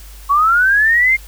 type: linear sweep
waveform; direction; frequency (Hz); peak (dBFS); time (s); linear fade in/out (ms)
sine; up; 1100 to 2138; -9; 0.29-1.17; 20
effects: added 50 Hz sine -34 dBFS peak until 1.27 s + white hiss -42 dBFS RMS until 1.27 s